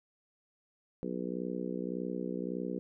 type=harmonic tone; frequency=61.74 Hz; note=B1; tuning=in tune; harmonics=3 / 4 / 5 / 6 / 7 / 8; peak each=-39 / -40 / -41 / -42 / -42 / -43 dBFS; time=1.03-2.79 s; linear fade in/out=0 ms; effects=none